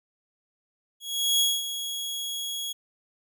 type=tone with ADSR envelope; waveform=sawtooth; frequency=3326 Hz; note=G#7; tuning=2 cents sharp; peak=-16 dBFS; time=1-2.73 s; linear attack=400 ms; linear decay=220 ms; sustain=-11 dB; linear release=13 ms; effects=none